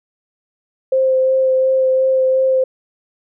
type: tone with vibrato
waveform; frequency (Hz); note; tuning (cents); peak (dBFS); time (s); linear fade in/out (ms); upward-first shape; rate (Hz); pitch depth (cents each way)
sine; 523.3; C5; 0; -11; 0.92-2.64; 5; sine; 2.8; 11
effects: none